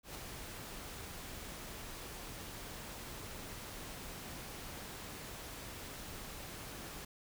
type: noise with ADSR envelope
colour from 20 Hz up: pink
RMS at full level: -44 dBFS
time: 0.03-7.05 s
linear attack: 120 ms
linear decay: 4 ms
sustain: -3 dB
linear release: 5 ms
effects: none